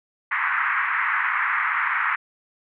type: band-pass noise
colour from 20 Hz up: white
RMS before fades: -23 dBFS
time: 0.31-2.16 s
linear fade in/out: 10 ms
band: 1000 to 2100 Hz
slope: 48 dB/octave
effects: none

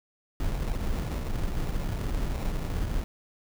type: noise with sample-and-hold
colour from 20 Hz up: brown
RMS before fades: -29 dBFS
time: 0.4-3.04 s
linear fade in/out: 0 ms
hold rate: 1575 Hz
effects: none

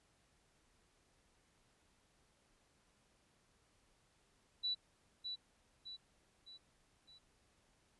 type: tone with echo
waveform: sine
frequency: 3951 Hz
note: B7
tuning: in tune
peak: -35 dBFS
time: 4.63-4.75 s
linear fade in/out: 20 ms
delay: 610 ms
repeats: 4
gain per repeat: -6 dB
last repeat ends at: 7.19 s
effects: pink hiss -74 dBFS RMS until 7.99 s + resampled to 24000 Hz

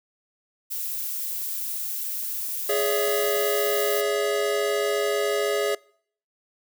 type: noise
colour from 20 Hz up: violet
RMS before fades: -30 dBFS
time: 0.7-4.02 s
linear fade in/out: 20 ms
type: chord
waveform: square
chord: C# minor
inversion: second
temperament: equal with one note detuned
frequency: 415.3 / 565.4 / 659.3 Hz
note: G#4 / C#5 / E5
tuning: 0 / +34 / 0 cents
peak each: -25 / -28 / -30 dBFS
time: 2.69-5.75 s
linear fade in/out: 5 ms
effects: noise-tail reverb RT60 0.6 s tail -25 dB re dry

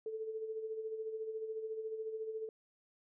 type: tone with tremolo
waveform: sine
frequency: 440 Hz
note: A4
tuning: in tune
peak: -36 dBFS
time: 0.06-2.49 s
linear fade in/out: 2 ms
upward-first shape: sine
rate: 14 Hz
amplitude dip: 55%
effects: none

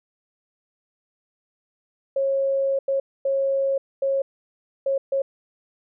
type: tone bursts at uneven times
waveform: sine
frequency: 545 Hz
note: C#5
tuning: 29 cents flat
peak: -19 dBFS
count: 6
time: 2.16-2.79 / 2.88-3 / 3.25-3.78 / 4.02-4.22 / 4.86-4.98 / 5.12-5.22 s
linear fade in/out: 5 ms
effects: none

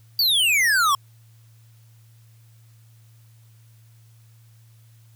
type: exponential sweep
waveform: square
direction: down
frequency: 4699 to 1073 Hz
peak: -17 dBFS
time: 0.19-0.95 s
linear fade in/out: 2 ms
effects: added 113 Hz sine -49 dBFS peak until 5.15 s + white hiss -62 dBFS RMS until 5.15 s

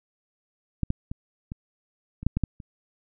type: clicks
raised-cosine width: 5 ms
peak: -12 / -12 / -20 / -21 / -24 / -8 / -12 / -11 / -28 dBFS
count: 9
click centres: 0.833 / 0.904 / 1.115 / 1.519 / 2.23 / 2.266 / 2.37 / 2.437 / 2.602 s
effects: none

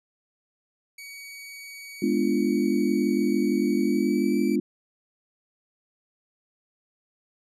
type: tone with pitch glide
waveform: sawtooth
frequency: 2257 to 2320 Hz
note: C#7 to D7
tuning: +31 to -22 cents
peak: -36 dBFS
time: 0.98-4.56 s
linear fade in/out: 5 ms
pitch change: +47 cents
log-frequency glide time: 3.81-4.39 s
type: chord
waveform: sine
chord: G# diminished seventh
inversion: none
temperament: equal with one note detuned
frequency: 207.7 / 246.9 / 293.7 / 345 Hz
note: G#3 / B3 / D4 / F4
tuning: 0 / 0 / 0 / -21 cents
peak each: -26 dBFS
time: 2.02-4.6 s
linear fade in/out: 5 ms
effects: resampled to 32000 Hz

